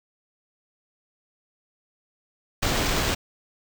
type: noise with sample-and-hold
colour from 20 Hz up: pink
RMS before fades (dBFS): -24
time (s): 2.62-3.15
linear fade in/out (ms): 10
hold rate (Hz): 11025
effects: none